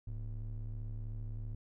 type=ring-modulated tone; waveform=triangle; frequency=69.3 Hz; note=C#2; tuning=in tune; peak=-33 dBFS; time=0.07-1.55 s; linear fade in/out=5 ms; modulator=37.8 Hz; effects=none